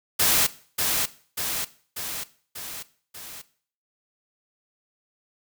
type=noise with echo; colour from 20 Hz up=white; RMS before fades=-20 dBFS; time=0.19-0.47 s; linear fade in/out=10 ms; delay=590 ms; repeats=5; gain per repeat=-4 dB; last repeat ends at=3.42 s; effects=noise-tail reverb RT60 0.5 s tail -18 dB re dry